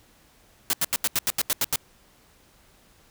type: noise bursts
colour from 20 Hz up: white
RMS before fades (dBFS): -23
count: 10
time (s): 0.7-1.758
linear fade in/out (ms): 0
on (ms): 32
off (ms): 82
effects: pink hiss -58 dBFS RMS until 3.1 s